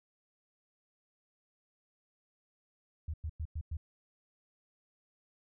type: tone bursts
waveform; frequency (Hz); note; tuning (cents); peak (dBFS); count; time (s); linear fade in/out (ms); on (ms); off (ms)
sine; 78.2; D#2; +9; -34; 5; 3.08-3.77; 5; 58; 100
effects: none